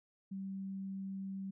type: tone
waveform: sine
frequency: 193.4 Hz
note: G3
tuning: 23 cents flat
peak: -39 dBFS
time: 0.31-1.51 s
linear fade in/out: 10 ms
effects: none